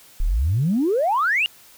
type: exponential sweep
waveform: sine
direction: up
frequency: 30.83 to 2932 Hz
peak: -16 dBFS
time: 0.2-1.46 s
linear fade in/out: 0 ms
effects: tanh soft clip ceiling -12 dBFS + white hiss -49 dBFS RMS until 1.77 s